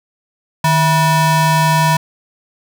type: ring-modulated tone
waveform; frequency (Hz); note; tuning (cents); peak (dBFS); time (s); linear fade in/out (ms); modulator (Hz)
square; 406.8; G#4; -36; -8; 0.64-1.97; 5; 562
effects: none